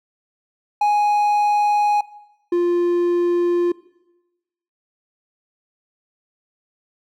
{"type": "tone pair in turn", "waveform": "triangle", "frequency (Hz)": [830.6, 349.2], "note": ["G#5", "F4"], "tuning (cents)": [0, 0], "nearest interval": "octave + minor third", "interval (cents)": 1500, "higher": "first", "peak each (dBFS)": [-12, -13], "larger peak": "first", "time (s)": [[0.81, 2.01], [2.52, 3.72]], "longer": "neither", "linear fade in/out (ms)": 5, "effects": ["noise-tail reverb RT60 1.0 s tail -20 dB re dry"]}